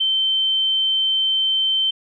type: tone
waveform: sine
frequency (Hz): 3100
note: G7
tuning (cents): -20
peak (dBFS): -16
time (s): 0-1.91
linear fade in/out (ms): 10
effects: none